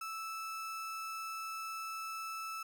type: tone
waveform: 35% pulse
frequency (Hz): 1314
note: E6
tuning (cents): -6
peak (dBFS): -38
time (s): 0.01-2.63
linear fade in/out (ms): 5
effects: none